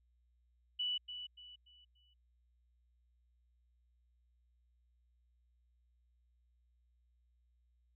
sine tone with echo, 2961 Hz, F#7, 1 cent sharp, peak -34 dBFS, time 0.79-0.98 s, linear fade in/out 10 ms, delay 290 ms, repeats 4, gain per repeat -9 dB, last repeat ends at 2.14 s, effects added 60 Hz sine -70 dBFS peak until 7.95 s

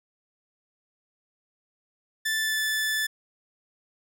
sawtooth tone with pitch glide, 1760 to 1747.8 Hz, A6 to A6, 0 to -12 cents, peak -21 dBFS, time 2.25-3.07 s, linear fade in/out 10 ms, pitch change -12 cents, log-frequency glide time 2.39-2.59 s, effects none

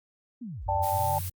sine linear two-way sweep, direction down then up, 260 to 46.82 to 152.7 Hz, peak -35 dBFS, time 0.41-1.21 s, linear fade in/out 10 ms, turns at 0.64 s
sine tone, 92.5 Hz, F#2, in tune, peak -32 dBFS, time 0.66-1.3 s, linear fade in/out 10 ms
sine chord, D suspended fourth, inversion none, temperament equal, 587.3 / 784 / 880 Hz, D5 / G5 / A5, 0 / 0 / 0 cents, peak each -32 / -29 / -27 dBFS, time 0.68-1.19 s, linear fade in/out 10 ms
blue noise, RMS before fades -37 dBFS, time 0.82-1.3 s, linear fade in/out 20 ms
effects Opus 48 kbps

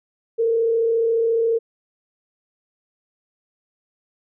sine tone with frequency modulation, 457.1 Hz, A#4, 34 cents flat, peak -16 dBFS, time 0.38-1.59 s, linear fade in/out 20 ms, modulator 34.3 Hz, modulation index 0.35, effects none

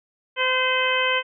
harmonic tone, 514 Hz, C5, 31 cents flat, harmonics 1 / 2 / 3 / 4 / 5 / 6, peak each -26 / -26 / -26 / -26 / -26 / -26 dBFS, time 0.36-1.23 s, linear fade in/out 50 ms, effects none

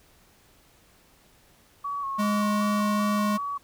sine tone with vibrato, 1113 Hz, C#6, 7 cents sharp, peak -28 dBFS, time 1.84-3.58 s, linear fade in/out 10 ms, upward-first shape square, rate 2.6 Hz, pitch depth 32 cents each way
square tone, 207.7 Hz, G#3, in tune, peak -24 dBFS, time 2.18-3.38 s, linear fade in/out 20 ms
effects pink hiss -59 dBFS RMS until 3.63 s

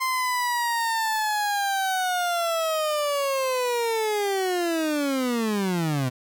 30% pulse linear sweep, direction down, 1046.5 to 123.47 Hz, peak -20 dBFS, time 0-6.1 s, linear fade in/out 20 ms, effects none

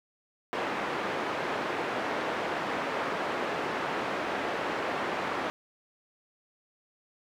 pink band-pass noise, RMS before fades -32 dBFS, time 0.53-5.5 s, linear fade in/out 0 ms, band 360 to 1900 Hz, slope 12 dB/octave, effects none

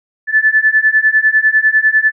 sine beating tone pair, 1740 / 1750 Hz, A6 / A6, -20 / -10 cents, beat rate 10 Hz, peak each -12 / -11 dBFS, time 0.27-2.12 s, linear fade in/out 50 ms, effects none

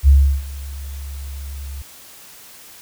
sine tone with ADSR envelope, 69.3 Hz, C#2, in tune, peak -5 dBFS, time 0.03-1.82 s, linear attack 49 ms, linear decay 340 ms, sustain -22 dB, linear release 4 ms, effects white hiss -42 dBFS RMS until 2.81 s

